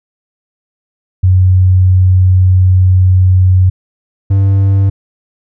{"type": "tone pair in turn", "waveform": ["sine", "triangle"], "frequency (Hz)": [92.5, 97.83], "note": ["F#2", "G2"], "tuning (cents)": [0, -3], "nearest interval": "minor second", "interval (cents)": 97, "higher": "second", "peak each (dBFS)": -4, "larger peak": "neither", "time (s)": [[1.23, 3.7], [4.3, 4.9]], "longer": "first", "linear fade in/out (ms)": 10, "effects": []}